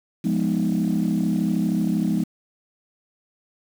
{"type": "chord", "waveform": "sine", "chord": "F half-diminished seventh", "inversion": "none", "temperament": "equal", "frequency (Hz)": [174.61, 207.7, 246.9, 311.1], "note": ["F3", "Ab3", "Cb4", "Eb4"], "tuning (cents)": [0, 0, 0, 0], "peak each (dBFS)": [-23, -22, -25, -26], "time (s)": [0.24, 2.24], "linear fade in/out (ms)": 10, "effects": ["tanh soft clip ceiling -13 dBFS", "7-bit"]}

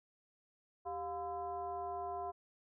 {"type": "tone with frequency modulation", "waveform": "sine", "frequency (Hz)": 706, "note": "F5", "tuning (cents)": 19, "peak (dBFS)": -38, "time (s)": [0.85, 2.32], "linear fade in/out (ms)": 20, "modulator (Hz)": 313, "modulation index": 0.97, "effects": []}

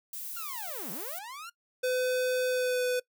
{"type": "noise", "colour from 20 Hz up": "violet", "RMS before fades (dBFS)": -39, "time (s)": [0.13, 1.19], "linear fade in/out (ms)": 2}
{"type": "linear two-way sweep", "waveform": "sawtooth", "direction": "down then up", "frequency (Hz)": [1436, 154.1, 1436], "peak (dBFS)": -37, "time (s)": [0.36, 1.5], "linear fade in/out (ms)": 10, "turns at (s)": 0.91}
{"type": "tone with pitch glide", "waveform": "square", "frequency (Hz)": [506, 499], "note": ["B4", "B4"], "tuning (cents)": [42, 18], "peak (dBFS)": -27, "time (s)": [1.83, 3], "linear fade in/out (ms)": 10, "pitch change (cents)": -24, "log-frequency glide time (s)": [2.49, 2.84]}
{"effects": ["noise-tail reverb RT60 0.1 s tail -22 dB re dry"]}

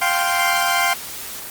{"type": "chord", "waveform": "20% pulse", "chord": "F suspended second", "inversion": "none", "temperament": "equal with one note detuned", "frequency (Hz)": [698.5, 781.3, 1046.5], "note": ["F5", "G5", "C6"], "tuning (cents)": [0, -6, 0], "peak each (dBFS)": -16, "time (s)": [0.01, 0.94], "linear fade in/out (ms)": 10, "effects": ["white hiss -32 dBFS RMS until 1.5 s", "Opus 24 kbps"]}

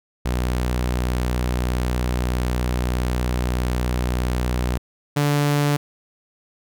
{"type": "tone pair in turn", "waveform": "sawtooth", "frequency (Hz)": [61.6, 145.29], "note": ["B1", "D3"], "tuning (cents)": [-4, -18], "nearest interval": "octave + minor third", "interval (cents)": 1486, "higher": "second", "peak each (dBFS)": [-16, -13], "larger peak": "second", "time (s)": [[0.25, 4.78], [5.16, 5.77]], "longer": "first", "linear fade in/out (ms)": 10, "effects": []}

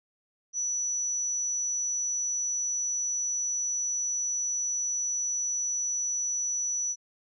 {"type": "tone", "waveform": "sine", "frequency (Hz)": 5920, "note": "F#8", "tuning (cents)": 0, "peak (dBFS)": -27, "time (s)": [0.53, 6.96], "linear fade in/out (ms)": 50, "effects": []}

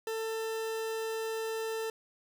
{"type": "tone", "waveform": "40% pulse", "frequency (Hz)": 445.7, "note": "A4", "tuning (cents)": 22, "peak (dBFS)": -32, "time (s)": [0.07, 1.9], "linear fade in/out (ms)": 2, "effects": []}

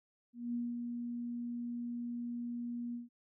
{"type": "tone with ADSR envelope", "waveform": "sine", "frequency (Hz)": 239, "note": "A#3", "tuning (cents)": 43, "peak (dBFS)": -33, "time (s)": [0.33, 3.09], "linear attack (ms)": 210, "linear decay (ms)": 210, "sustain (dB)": -4, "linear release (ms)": 150, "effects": []}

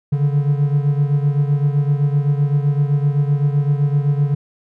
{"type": "beating tone pair", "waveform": "triangle", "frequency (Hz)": [142.1, 149.9], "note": ["C#3", "D3"], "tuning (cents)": [43, 36], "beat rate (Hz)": 7.8, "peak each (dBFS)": [-13, -18], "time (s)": [0.12, 4.35], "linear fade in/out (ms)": 10, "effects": []}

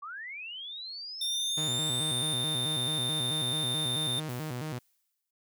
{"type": "linear sweep", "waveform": "sine", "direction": "up", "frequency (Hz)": [1108.7, 9397], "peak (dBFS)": -38, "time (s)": [0.02, 2.35], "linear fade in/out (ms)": 10}
{"type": "tone", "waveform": "square", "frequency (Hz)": 3613, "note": "A7", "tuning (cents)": 45, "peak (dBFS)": -30, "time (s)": [1.21, 4.2], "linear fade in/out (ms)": 5}
{"type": "tone with vibrato", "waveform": "sawtooth", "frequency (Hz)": 138.59, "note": "C#3", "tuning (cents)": 0, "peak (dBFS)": -30, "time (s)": [1.57, 4.79], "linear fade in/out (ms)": 10, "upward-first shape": "square", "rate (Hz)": 4.6, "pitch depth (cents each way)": 200}
{"type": "noise with exponential decay", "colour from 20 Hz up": "blue", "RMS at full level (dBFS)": -47, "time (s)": [4.29, 5.31], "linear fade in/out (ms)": 5, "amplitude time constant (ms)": 220}
{"effects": []}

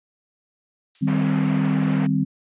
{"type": "noise with exponential decay", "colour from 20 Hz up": "violet", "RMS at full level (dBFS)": -38, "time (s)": [0.95, 1.83], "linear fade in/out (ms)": 1, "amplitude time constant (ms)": 190}
{"type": "chord", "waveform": "sine", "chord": "C minor", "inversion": "first", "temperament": "equal with one note detuned", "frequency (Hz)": [153.42, 196, 261.6], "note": ["Eb3", "G3", "C4"], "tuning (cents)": [-24, 0, 0], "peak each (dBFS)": -22, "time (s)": [1.01, 2.25], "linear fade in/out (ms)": 20}
{"type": "band-pass noise", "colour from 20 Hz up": "pink", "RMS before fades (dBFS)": -34, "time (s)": [1.07, 2.07], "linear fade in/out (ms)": 10, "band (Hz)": [340, 2500], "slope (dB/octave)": 24}
{"effects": ["resampled to 8000 Hz"]}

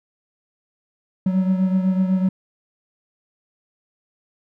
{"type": "beating tone pair", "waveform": "triangle", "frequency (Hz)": [186.2, 194.2], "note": ["F#3", "G3"], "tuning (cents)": [11, -16], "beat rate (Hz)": 8, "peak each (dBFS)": [-15, -22], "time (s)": [1.26, 2.29], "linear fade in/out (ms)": 5, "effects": []}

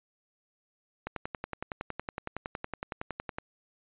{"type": "click train", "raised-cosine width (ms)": 0.5, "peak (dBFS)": -19, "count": 26, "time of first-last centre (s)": [1.07, 3.385], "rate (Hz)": 10.8, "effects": ["resampled to 8000 Hz"]}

